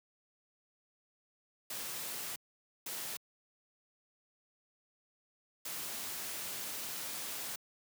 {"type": "noise bursts at uneven times", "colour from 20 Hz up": "white", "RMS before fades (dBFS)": -41, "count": 3, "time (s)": [[1.7, 2.36], [2.86, 3.17], [5.65, 7.56]], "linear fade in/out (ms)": 5, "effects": ["high-pass 100 Hz 12 dB/octave"]}